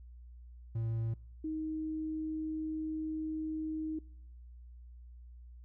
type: tone pair in turn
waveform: triangle / sine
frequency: 113.5 / 313.3 Hz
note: A#2 / D#4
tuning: -46 / +12 cents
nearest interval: octave + tritone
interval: 1758 cents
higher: second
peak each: -30 / -34 dBFS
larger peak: first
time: 0.75-1.14 / 1.44-3.99 s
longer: second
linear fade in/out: 5 ms
effects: noise-tail reverb RT60 0.8 s tail -26 dB re dry + added 60 Hz sine -49 dBFS peak until 5.64 s